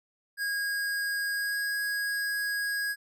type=tone with pitch glide; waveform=square; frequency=1637 to 1650.3 Hz; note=G#6 to G#6; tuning=-25 to -11 cents; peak=-29 dBFS; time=0.37-2.96 s; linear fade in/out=50 ms; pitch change=+14 cents; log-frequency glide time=1.33-1.59 s; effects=none